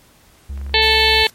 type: tone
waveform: triangle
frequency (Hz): 68.8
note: C#2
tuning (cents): -12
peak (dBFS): -22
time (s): 0.49-1.24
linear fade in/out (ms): 10
type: clicks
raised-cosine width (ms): 0.5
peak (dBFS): -27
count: 10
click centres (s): 0.576 / 0.614 / 0.665 / 0.695 / 0.738 / 0.775 / 0.84 / 0.88 / 0.939 / 0.973
type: harmonic tone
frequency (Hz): 440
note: A4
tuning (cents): 0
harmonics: 1 / 2 / 4 / 5 / 6 / 7 / 8 / 9 / 10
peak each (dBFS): -20 / -20 / -20 / -20 / -20 / -20 / -20 / -20 / -20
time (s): 0.74-1.27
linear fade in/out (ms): 2
type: noise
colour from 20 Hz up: white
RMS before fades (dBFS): -36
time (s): 0.82-1.3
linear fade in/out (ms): 2
effects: pink hiss -51 dBFS RMS until 1.34 s + MP3 64 kbps